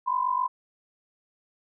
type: tone pair together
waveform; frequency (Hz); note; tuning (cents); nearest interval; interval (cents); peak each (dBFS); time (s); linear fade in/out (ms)
sine; 987.8 / 1035.5; B5 / C6; 0 / -18; minor second; 82; -26; 0.06-0.48; 20
effects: none